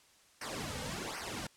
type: noise with flanger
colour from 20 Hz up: pink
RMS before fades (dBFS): -40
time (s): 0.41-1.47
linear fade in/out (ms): 5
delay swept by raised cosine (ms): 0.27 to 2.97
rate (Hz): 1.3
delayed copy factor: -0.85
effects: white hiss -64 dBFS RMS until 1.56 s + low-pass 9000 Hz 12 dB/octave